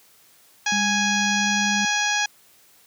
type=harmonic tone; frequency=830.6 Hz; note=G#5; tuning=in tune; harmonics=1 / 2 / 3 / 4 / 5 / 6 / 7 / 8; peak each=-27 / -24 / -27 / -29 / -33 / -33 / -29 / -33 dBFS; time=0.66-2.26 s; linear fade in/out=5 ms
type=tone with pitch glide; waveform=sine; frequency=202.1 to 203.5 Hz; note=G#3 to G#3; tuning=-47 to -35 cents; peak=-25 dBFS; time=0.72-1.85 s; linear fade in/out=2 ms; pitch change=+12 cents; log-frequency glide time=1.3-1.51 s
effects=white hiss -55 dBFS RMS until 2.86 s + high-pass 80 Hz 12 dB/octave